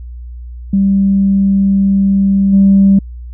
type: tone with level steps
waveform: sine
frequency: 196 Hz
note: G3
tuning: in tune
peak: -7 / -3 dBFS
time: 0.73-2.99 s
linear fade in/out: 5 ms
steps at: 2.52 s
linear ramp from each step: 20 ms
effects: tanh soft clip ceiling 0 dBFS + added 60 Hz sine -25 dBFS peak until 3.33 s

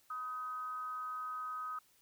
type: tone with amplitude modulation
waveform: sine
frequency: 1259 Hz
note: D#6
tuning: 20 cents sharp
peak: -36 dBFS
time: 0.1-1.79 s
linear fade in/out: 5 ms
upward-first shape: sine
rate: 260 Hz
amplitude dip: 50%
effects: white hiss -69 dBFS RMS until 2.01 s

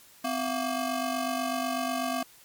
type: ring-modulated tone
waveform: 25% pulse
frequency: 466.1 Hz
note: A#4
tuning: in tune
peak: -21 dBFS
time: 0.24-2.23 s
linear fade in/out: 5 ms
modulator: 209 Hz
effects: white hiss -55 dBFS RMS until 2.44 s + MP3 96 kbps

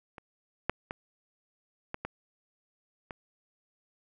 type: clicks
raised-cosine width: 0.5 ms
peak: -29 / -11 / -20 / -19 / -19 / -24 dBFS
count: 6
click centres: 0.182 / 0.696 / 0.909 / 1.944 / 2.05 / 3.108 s
effects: none

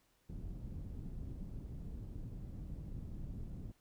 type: low-pass noise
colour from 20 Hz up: pink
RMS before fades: -45 dBFS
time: 0.29-3.72 s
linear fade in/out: 10 ms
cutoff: 190 Hz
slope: 12 dB/octave
effects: pink hiss -74 dBFS RMS until 3.8 s

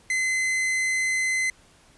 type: tone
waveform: 45% pulse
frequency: 2049 Hz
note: C7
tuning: 37 cents flat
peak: -22 dBFS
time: 0.1-1.5 s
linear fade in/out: 2 ms
effects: pink hiss -56 dBFS RMS until 1.97 s + resampled to 24000 Hz

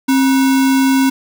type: tone with sample-and-hold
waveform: sine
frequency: 266.7 Hz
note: C4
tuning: 33 cents sharp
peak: -9 dBFS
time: 0.08-1.1 s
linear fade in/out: 10 ms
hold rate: 1225 Hz
effects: none

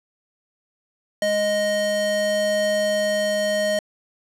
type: tone pair together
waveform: square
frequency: 207.7 / 622.4 Hz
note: G#3 / D#5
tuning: 0 / 0 cents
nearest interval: octave + perfect fifth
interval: 1900 cents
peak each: -32 / -20 dBFS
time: 1.22-3.79 s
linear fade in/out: 2 ms
effects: low-pass 10000 Hz 12 dB/octave

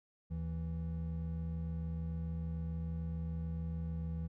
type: tone pair together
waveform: triangle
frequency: 77.89 / 164.7 Hz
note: D#2 / E3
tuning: +2 / -1 cents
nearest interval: octave + minor second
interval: 1297 cents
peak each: -37 / -37 dBFS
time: 0.3-4.28 s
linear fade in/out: 20 ms
effects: none

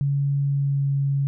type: tone with pitch glide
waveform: sine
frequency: 140.6 to 139.15 Hz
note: C#3 to C#3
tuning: +25 to +7 cents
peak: -19 dBFS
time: 0.01-1.27 s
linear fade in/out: 0 ms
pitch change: -18 cents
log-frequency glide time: 0.41-0.91 s
effects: none

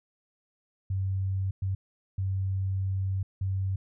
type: tone bursts at uneven times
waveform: sine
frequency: 95.8 Hz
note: G2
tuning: 39 cents flat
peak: -26 dBFS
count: 4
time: 0.9-1.51 / 1.62-1.75 / 2.18-3.23 / 3.41-3.76 s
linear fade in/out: 5 ms
effects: none

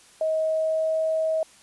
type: tone with pitch glide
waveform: sine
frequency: 633 to 637.8 Hz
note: D#5 to D#5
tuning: +30 to +43 cents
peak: -21 dBFS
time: 0.21-1.43 s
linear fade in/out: 2 ms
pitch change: +13 cents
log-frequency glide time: 0.37-0.98 s
effects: white hiss -53 dBFS RMS until 1.62 s + resampled to 24000 Hz

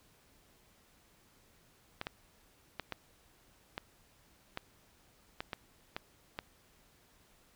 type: clicks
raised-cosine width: 0.3 ms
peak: -21 dBFS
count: 10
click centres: 2.014 / 2.069 / 2.797 / 2.923 / 3.779 / 4.574 / 5.405 / 5.532 / 5.965 / 6.389 s
effects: pink hiss -66 dBFS RMS until 7.55 s

